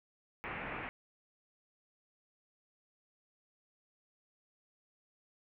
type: low-pass noise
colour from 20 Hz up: white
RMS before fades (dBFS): -42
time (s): 0.44-0.89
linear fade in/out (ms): 0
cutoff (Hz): 2500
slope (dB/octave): 48
effects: none